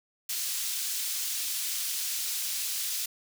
pink high-pass noise, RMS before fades -32 dBFS, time 0.29-3.06 s, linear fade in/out 5 ms, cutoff 4300 Hz, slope 12 dB/octave, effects none

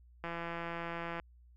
click train, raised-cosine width 0.5 ms, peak -25 dBFS, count 163, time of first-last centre 0.24-1.199 s, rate 169 Hz, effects added 60 Hz sine -57 dBFS peak until 1.56 s

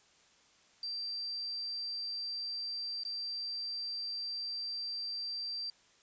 sine tone with dropouts, 4699 Hz, D8, in tune, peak -36 dBFS, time 0.83-5.7 s, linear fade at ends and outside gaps 2 ms, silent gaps 3.035-3.05 s, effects white hiss -65 dBFS RMS until 6.02 s + resampled to 16000 Hz

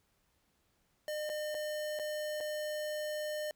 square tone with dropouts, 606 Hz, D#5, 46 cents flat, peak -36 dBFS, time 1.08-3.51 s, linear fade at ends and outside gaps 1 ms, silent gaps 1.293-1.298 / 1.545-1.549 / 1.99-1.996 / 2.404-2.408 s, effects pink hiss -75 dBFS RMS until 3.55 s

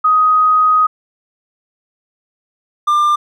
sine / triangle tone pair in turn, 1253 / 1194.7 Hz, D#6 / D6, +12 / +29 cents, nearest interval minor second, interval 83 cents, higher first, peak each -8 dBFS, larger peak neither, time 0.04-0.87 / 2.87-3.16 s, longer first, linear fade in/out 10 ms, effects none

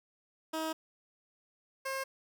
15% pulse tone pair in turn, 318.2 / 535.1 Hz, D#4 / C5, +39 / +39 cents, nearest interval major sixth, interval 900 cents, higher second, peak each -27 / -28 dBFS, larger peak first, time 0.53-0.73 / 1.85-2.04 s, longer first, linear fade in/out 10 ms, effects none

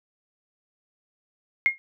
sine tone with exponential decay, 2140 Hz, C7, 38 cents sharp, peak -12 dBFS, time 1.66-1.78 s, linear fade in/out 0 ms, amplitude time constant 25 ms, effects none

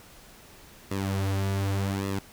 sawtooth tone with flanger, 97.7 Hz, G2, 5 cents flat, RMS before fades -28 dBFS, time 0.91-2.19 s, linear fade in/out 5 ms, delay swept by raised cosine 1.3 to 6.5 ms, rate 0.86 Hz, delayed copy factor -0.75, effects pink hiss -51 dBFS RMS until 2.32 s

